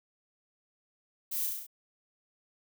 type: noise with echo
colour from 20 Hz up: violet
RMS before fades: -35 dBFS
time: 1.31-1.47 s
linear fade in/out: 10 ms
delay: 33 ms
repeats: 6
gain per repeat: -2 dB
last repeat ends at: 1.668 s
effects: none